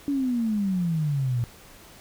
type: exponential sweep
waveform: sine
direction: down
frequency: 288.7 to 116.54 Hz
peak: -22 dBFS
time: 0.08-1.44 s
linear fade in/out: 0 ms
effects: pink hiss -49 dBFS RMS until 2 s